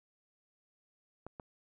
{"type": "clicks", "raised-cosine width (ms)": 1, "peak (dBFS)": -30, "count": 2, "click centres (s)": [1.266, 1.398], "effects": []}